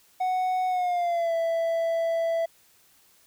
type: tone with pitch glide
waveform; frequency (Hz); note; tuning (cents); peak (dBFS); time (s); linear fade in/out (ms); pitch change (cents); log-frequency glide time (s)
triangle; 740 to 663.1; F#5 to E5; 0 to +10; -21; 0.2-2.46; 10; -190; 0.68-1.34
effects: white hiss -60 dBFS RMS until 3.26 s